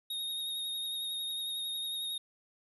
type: tone with vibrato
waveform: square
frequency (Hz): 3729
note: A#7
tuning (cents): 0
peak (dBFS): -35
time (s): 0.1-2.18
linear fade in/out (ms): 5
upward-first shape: triangle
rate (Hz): 11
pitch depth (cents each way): 26
effects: none